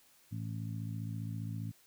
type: harmonic tone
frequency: 55 Hz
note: A1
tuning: in tune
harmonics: 2 / 3 / 4 / 5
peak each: -38 / -43 / -47 / -49 dBFS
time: 0.31-1.72 s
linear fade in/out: 20 ms
effects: white hiss -65 dBFS RMS until 1.86 s